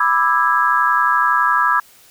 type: chord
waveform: sine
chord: E dominant seventh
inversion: second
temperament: just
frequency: 988.9 / 1186.7 / 1318.5 / 1648.1 Hz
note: B5 / D6 / E6 / G#6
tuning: +2 / +18 / 0 / -14 cents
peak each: -18 dBFS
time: 0-1.8 s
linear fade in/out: 5 ms
effects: white hiss -48 dBFS RMS until 2.1 s